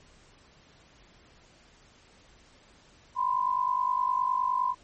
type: tone pair together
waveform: sine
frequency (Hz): 987.8 / 1037.5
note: B5 / C6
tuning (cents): 0 / -15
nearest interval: minor second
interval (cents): 85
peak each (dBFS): -27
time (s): 3.15-4.75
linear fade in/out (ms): 50
effects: pink hiss -58 dBFS RMS until 4.83 s + MP3 32 kbps